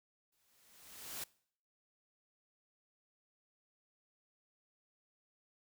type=noise with exponential growth; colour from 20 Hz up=white; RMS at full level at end=-41 dBFS; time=0.32-1.24 s; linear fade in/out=5 ms; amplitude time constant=200 ms; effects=noise-tail reverb RT60 0.6 s tail -23 dB re dry